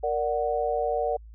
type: chord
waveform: sine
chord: Bb augmented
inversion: none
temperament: equal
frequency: 466.2 / 587.3 / 740 Hz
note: Bb4 / D5 / F#5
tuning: 0 / 0 / 0 cents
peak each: -28 dBFS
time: 0.03-1.17 s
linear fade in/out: 10 ms
effects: added 55 Hz sine -43 dBFS peak until 1.34 s